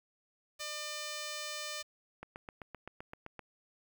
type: tone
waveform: 5% pulse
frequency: 600 Hz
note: D5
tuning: 37 cents sharp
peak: -27 dBFS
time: 0.59-1.83 s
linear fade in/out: 20 ms
type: click train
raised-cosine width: 0.5 ms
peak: -29 dBFS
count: 10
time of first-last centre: 2.23-3.393 s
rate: 7.74 Hz
effects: 10-bit